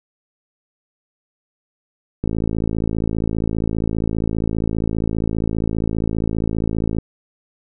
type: click train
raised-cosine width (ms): 3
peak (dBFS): -9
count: 262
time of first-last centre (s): 2.24-6.985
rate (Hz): 55
effects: none